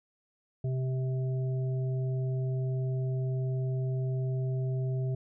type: harmonic tone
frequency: 130.1 Hz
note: C3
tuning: 9 cents flat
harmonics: 1 / 3 / 5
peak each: -28 / -40 / -45 dBFS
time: 0.64-5.15 s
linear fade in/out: 5 ms
effects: none